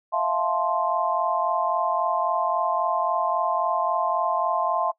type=chord; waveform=sine; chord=F major seventh; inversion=third; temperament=just; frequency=654.8 / 698.5 / 873.1 / 1047.7 Hz; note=E5 / F5 / A5 / C6; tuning=-12 / 0 / -14 / +2 cents; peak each=-27 / -27 / -28 / -25 dBFS; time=0.12-4.92 s; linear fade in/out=20 ms; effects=noise-tail reverb RT60 0.1 s tail -22 dB re dry